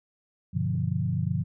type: chord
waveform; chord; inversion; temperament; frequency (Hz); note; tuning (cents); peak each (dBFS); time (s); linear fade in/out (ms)
sine; G dominant seventh; none; equal with one note detuned; 98 / 123.47 / 146.41 / 174.61; G2 / B2 / D3 / F3; 0 / 0 / -5 / 0; -30; 0.53-1.44; 20
type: click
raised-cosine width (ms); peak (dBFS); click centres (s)
3; -36; 0.753
effects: none